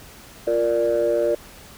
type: chord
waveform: sine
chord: Bb major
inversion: second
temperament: equal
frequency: 349.2 / 466.2 / 587.3 Hz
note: F4 / Bb4 / D5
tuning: 0 / 0 / 0 cents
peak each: -23 / -21 / -19 dBFS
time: 0.47-1.35 s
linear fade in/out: 5 ms
effects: tanh soft clip ceiling -12 dBFS + pink hiss -44 dBFS RMS until 1.77 s